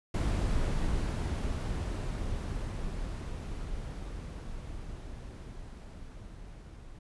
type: noise with level ramp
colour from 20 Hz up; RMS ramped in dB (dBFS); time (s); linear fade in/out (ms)
brown; -28 to -48; 0.14-6.99; 5
effects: resampled to 24000 Hz